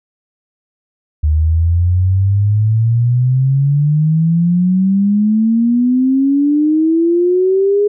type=exponential sweep; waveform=sine; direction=up; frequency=75 to 416.3 Hz; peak=-9 dBFS; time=1.23-7.88 s; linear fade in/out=10 ms; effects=none